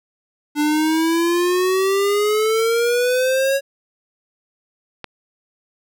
square exponential sweep, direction up, 293.7 to 554.4 Hz, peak -16 dBFS, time 0.55-3.61 s, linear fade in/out 50 ms
click, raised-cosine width 0.3 ms, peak -14 dBFS, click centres 5.043 s
effects none

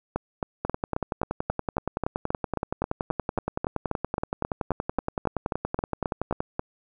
two click trains, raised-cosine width 1 ms, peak -12 / -12 dBFS, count 62 / 25, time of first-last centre 0.65-6.405 / 0.16-6.594 s, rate 10.6 / 3.73 Hz, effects none

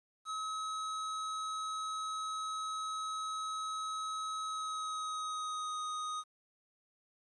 square tone with pitch glide, 1280 to 1246.4 Hz, D#6 to D#6, +49 to +3 cents, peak -37 dBFS, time 0.25-6.24 s, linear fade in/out 50 ms, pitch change -46 cents, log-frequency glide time 4.44-5.83 s, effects resampled to 22050 Hz + 11-bit

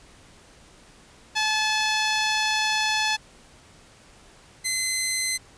10% pulse tone pair in turn, 863 / 2053 Hz, A5 / C7, -34 / -33 cents, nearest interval octave + minor third, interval 1501 cents, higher second, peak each -13 / -14 dBFS, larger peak first, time 1.35-3.17 / 4.64-5.38 s, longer first, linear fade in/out 20 ms, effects pink hiss -52 dBFS RMS until 5.57 s + resampled to 22050 Hz

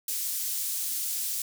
pink high-pass noise, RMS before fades -31 dBFS, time 0.08-1.42 s, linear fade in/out 2 ms, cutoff 7600 Hz, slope 12 dB/octave, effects none

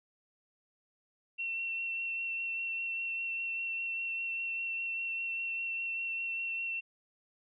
sine tone with vibrato, 2711 Hz, E7, 48 cents sharp, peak -33 dBFS, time 1.38-6.81 s, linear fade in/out 20 ms, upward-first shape sine, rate 5 Hz, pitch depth 12 cents each way, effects none

